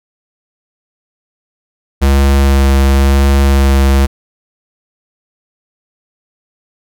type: tone with vibrato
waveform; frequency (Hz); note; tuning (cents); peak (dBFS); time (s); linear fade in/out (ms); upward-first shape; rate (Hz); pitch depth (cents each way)
square; 68.5; C#2; -20; -7; 2.01-4.07; 20; sine; 0.96; 13
effects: none